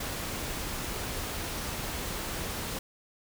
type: noise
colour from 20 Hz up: pink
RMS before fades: -35 dBFS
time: 0-2.79 s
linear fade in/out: 5 ms
effects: none